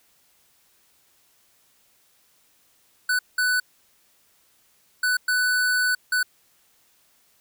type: tone bursts at uneven times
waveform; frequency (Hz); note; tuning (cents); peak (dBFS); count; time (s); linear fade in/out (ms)
square; 1493; F#6; +15; -20; 5; 3.09-3.19 / 3.38-3.6 / 5.03-5.17 / 5.28-5.95 / 6.12-6.23; 5
effects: white hiss -62 dBFS RMS until 7.4 s